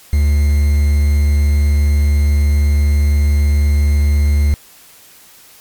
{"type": "tone with quantisation", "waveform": "triangle", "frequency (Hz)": 73, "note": "D2", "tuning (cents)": -10, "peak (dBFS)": -7, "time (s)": [0.13, 4.54], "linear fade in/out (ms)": 0, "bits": 5, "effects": ["white hiss -43 dBFS RMS until 5.6 s", "MP3 96 kbps"]}